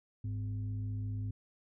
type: tone with frequency modulation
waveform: sine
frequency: 103.83 Hz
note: G#2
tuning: in tune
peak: -34 dBFS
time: 0.24-1.31 s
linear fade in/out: 5 ms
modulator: 153 Hz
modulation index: 0.44
effects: none